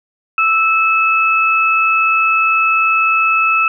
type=tone pair together; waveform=sine; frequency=1318.5 / 2601 Hz; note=E6 / E7; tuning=0 / -24 cents; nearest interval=octave; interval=1176 cents; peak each=-13 dBFS; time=0.38-3.68 s; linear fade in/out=2 ms; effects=none